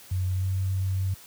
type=tone with pitch glide; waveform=sine; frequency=92.5 to 94.94 Hz; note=F#2 to F#2; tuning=0 to +45 cents; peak=-23 dBFS; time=0.11-1.14 s; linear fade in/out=5 ms; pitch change=+45 cents; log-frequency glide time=0.35-0.46 s; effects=white hiss -49 dBFS RMS until 1.26 s + high-pass 60 Hz 12 dB/octave

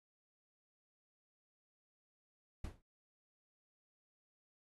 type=noise with exponential decay; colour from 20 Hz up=brown; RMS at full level=-38 dBFS; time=2.64-2.82 s; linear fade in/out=5 ms; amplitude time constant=38 ms; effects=AAC 32 kbps

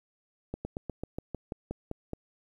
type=slowing click train; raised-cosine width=2 ms; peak=-21 dBFS; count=11; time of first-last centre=0.54-2.134 s; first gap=110 ms; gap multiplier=1.08; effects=10-bit

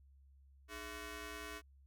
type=ring-modulated tone; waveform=10% pulse; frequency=361.2 Hz; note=F#4; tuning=42 cents flat; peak=-34 dBFS; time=0.68-1.62 s; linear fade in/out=50 ms; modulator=780 Hz; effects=added 68 Hz sine -61 dBFS peak until 1.86 s

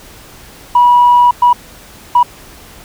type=tone bursts at uneven times; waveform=sine; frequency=972 Hz; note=B5; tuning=28 cents flat; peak=-3 dBFS; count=3; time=0.75-1.31 / 1.42-1.53 / 2.15-2.23 s; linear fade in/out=5 ms; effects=tanh soft clip ceiling 0 dBFS + pink hiss -37 dBFS RMS until 2.84 s

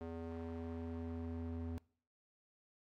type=tone with band-pass filter sweep; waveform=square; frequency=82.8 Hz; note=E2; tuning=8 cents sharp; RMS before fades=-44 dBFS; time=0.01-1.78 s; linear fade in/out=0 ms; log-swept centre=420 to 200 Hz; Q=1; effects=noise-tail reverb RT60 0.5 s tail -23 dB re dry + AAC 48 kbps

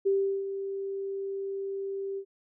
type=tone with ADSR envelope; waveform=sine; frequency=392 Hz; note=G4; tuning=in tune; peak=-21 dBFS; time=0.05-2.25 s; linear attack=18 ms; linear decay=370 ms; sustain=-10 dB; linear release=74 ms; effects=none

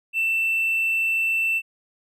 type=tone with hard clipping; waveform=triangle; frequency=2673 Hz; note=E7; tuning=23 cents sharp; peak=-20 dBFS; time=0.13-1.62 s; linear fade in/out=50 ms; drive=4 dB; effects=none

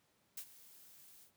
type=noise with ADSR envelope; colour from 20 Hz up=blue; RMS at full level=-43 dBFS; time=0.37-1.32 s; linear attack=6 ms; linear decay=69 ms; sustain=-17 dB; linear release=100 ms; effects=pink hiss -75 dBFS RMS until 1.36 s + high-pass 100 Hz 12 dB/octave

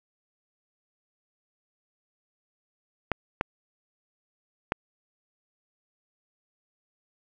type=clicks; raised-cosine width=0.5 ms; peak=-9 dBFS; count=3; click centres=3.117 / 3.411 / 4.721 s; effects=none

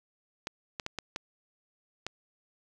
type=clicks; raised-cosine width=0.2 ms; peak=-17 dBFS; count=6; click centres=0.471 / 0.798 / 0.864 / 0.987 / 1.161 / 2.066 s; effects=none

